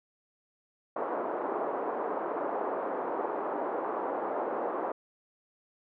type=band-pass noise; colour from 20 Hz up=pink; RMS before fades=-33 dBFS; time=0.96-4.92 s; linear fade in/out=5 ms; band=350 to 1100 Hz; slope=24 dB/octave; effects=none